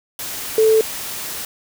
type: tone in noise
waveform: sine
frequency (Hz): 440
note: A4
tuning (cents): 0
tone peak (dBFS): -10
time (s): 0.58-0.81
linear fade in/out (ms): 2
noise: white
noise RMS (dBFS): -28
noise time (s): 0.19-1.45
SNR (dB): +15
effects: none